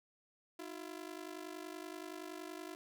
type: ring-modulated tone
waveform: sawtooth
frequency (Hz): 338.4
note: E4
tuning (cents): +45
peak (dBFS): -38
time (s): 0.59-2.75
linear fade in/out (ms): 0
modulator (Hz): 25.3
effects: none